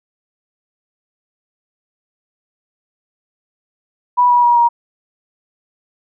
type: tone with pitch steps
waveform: sine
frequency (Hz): 981 / 969.2 / 957.5 / 945.9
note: B5 / B5 / A#5 / A#5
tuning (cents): -12 / -33 / +46 / +25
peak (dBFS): -8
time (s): 4.17-4.69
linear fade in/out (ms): 20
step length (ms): 130
effects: none